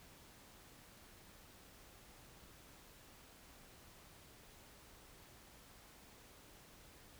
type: silence
effects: pink hiss -61 dBFS RMS until 7.19 s